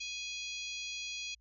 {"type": "harmonic tone with a mistuned harmonic", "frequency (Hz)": 832, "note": "G#5", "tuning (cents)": 3, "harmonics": [3, 4, 5, 6, 7, 8], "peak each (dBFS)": [-42, -44, -46, -48, -49, -50], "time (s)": [0, 1.35], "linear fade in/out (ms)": 10, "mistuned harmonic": 6, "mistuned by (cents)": -88, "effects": ["added 57 Hz sine -65 dBFS peak until 1.4 s"]}